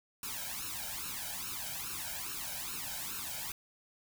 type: noise with flanger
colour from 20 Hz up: white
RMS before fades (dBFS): -40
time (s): 0.23-3.52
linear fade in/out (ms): 2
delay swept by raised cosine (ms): 0.73 to 1.32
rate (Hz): 2.4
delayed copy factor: +1
effects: none